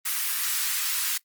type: high-pass noise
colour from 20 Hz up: white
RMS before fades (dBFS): -27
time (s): 0.05-1.18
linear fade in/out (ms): 10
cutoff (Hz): 1200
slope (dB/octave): 24
effects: noise-tail reverb RT60 0.1 s tail -20 dB re dry + Opus 24 kbps